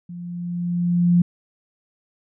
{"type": "tone with level ramp", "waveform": "sine", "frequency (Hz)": 174.61, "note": "F3", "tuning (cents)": 0, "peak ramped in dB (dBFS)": [-32, -11], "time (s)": [0.09, 1.22], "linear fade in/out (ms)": 5, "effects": []}